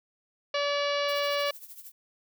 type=harmonic tone; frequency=574 Hz; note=D5; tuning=40 cents flat; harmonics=1 / 2 / 3 / 4 / 5 / 6 / 7 / 8 / 9 / 10; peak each=-28 / -33 / -37 / -36 / -36 / -41 / -39 / -41 / -47 / -48 dBFS; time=0.54-1.51 s; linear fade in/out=5 ms
type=noise with tremolo; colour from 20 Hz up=violet; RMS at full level=-43 dBFS; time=1.08-1.92 s; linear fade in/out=10 ms; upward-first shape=triangle; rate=13 Hz; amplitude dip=80%
effects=none